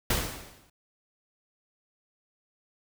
pink noise with exponential decay, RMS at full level -24 dBFS, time 0.1-0.7 s, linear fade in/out 5 ms, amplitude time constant 130 ms, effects none

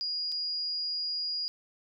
sine tone with dropouts, 4868 Hz, D#8, 39 cents flat, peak -30 dBFS, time 0.01-1.48 s, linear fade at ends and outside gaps 0 ms, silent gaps 0.318-0.322 s, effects none

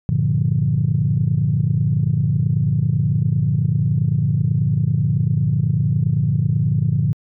sine chord, G minor seventh, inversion none, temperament equal, 98 / 116.54 / 146.83 / 174.61 Hz, G2 / Bb2 / D3 / F3, 0 / 0 / 0 / 0 cents, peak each -23 / -19 / -18 / -23 dBFS, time 0.09-7.13 s, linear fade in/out 0 ms, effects tanh soft clip ceiling -6 dBFS

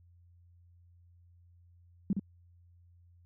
sine tone with echo, 195.8 Hz, G3, 2 cents flat, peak -25 dBFS, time 2.1-2.13 s, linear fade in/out 2 ms, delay 65 ms, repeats 1, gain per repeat -4 dB, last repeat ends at 2.195 s, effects added 87 Hz sine -58 dBFS peak until 3.25 s

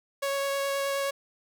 sawtooth tone with vibrato, 554.4 Hz, C#5, in tune, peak -23 dBFS, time 0.22-1.11 s, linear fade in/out 10 ms, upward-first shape triangle, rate 9.5 Hz, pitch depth 10 cents each way, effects none

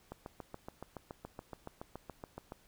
click train, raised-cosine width 1 ms, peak -29 dBFS, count 18, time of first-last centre 0.12-2.521 s, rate 7.08 Hz, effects pink hiss -66 dBFS RMS until 2.67 s

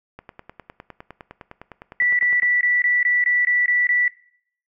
click train, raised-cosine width 0.5 ms, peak -22 dBFS, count 23, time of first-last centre 0.19-2.43 s, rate 9.82 Hz
sine tone bursts, 1962 Hz, B6, 12 cents flat, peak -15 dBFS, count 10, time 2-4.08 s, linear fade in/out 2 ms, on 190 ms, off 20 ms
effects noise-tail reverb RT60 0.6 s tail -19 dB re dry

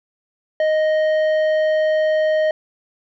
sine tone with tanh clipping, 622.3 Hz, D#5, in tune, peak -16 dBFS, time 0.6-2.51 s, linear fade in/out 2 ms, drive 9 dB, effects none

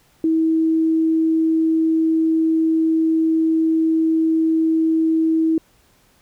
sine tone, 322 Hz, E4, 41 cents flat, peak -14 dBFS, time 0.24-5.58 s, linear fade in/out 2 ms, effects pink hiss -57 dBFS RMS until 6.21 s

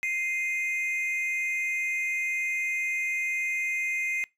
triangle tone pair together, 2093 / 2489 Hz, C7 / D#7, 0 / 0 cents, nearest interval minor third, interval 300 cents, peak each -26 / -29 dBFS, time 0.03-4.24 s, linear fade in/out 0 ms, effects noise-tail reverb RT60 0.2 s tail -24 dB re dry + tanh soft clip ceiling -17 dBFS

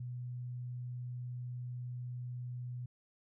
sine tone, 123.47 Hz, B2, in tune, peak -39 dBFS, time 0-2.86 s, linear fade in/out 5 ms, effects none

